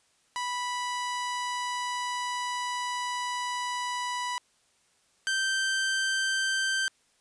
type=tone pair in turn; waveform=sawtooth; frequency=985 / 1560 Hz; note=B5 / G6; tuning=-5 / -9 cents; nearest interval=minor sixth; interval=796 cents; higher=second; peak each=-26 / -22 dBFS; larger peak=second; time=0.36-4.38 / 5.27-6.88 s; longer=first; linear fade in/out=0 ms; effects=white hiss -67 dBFS RMS until 7.2 s + resampled to 22050 Hz